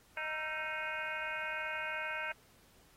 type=harmonic tone with a mistuned harmonic; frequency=311.1 Hz; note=D#4; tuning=in tune; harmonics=2 / 3 / 4 / 5 / 6 / 7 / 8 / 9; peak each=-46 / -45 / -47 / -40 / -50 / -43 / -43 / -50 dBFS; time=0.17-2.32 s; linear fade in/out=2 ms; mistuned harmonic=4; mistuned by=+130 cents; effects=pink hiss -65 dBFS RMS until 2.96 s + AAC 48 kbps